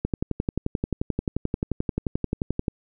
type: click train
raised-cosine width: 3 ms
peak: -11 dBFS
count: 31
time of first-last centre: 0.05-2.682 s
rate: 11.4 Hz
effects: none